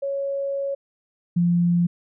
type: tone pair in turn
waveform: sine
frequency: 554.4 / 173.47 Hz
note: C#5 / F3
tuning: 0 / -11 cents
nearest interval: octave + minor sixth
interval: 2011 cents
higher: first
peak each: -23 / -16 dBFS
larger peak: second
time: 0.02-0.75 / 1.36-1.87 s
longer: first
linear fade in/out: 10 ms
effects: none